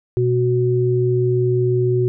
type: tone pair together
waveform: sine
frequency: 123.07 / 368.8 Hz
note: B2 / F#4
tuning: -6 / -6 cents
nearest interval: octave + perfect fifth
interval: 1900 cents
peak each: -17 dBFS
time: 0.17-2.08 s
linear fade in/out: 0 ms
effects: none